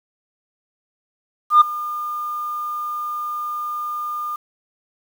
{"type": "tone with ADSR envelope", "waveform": "sine", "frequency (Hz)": 1210, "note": "D#6", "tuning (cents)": -49, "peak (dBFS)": -3, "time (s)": [1.5, 4.36], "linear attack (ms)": 110, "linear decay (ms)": 11, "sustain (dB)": -20, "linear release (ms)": 5, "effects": ["tanh soft clip ceiling -4 dBFS", "7-bit"]}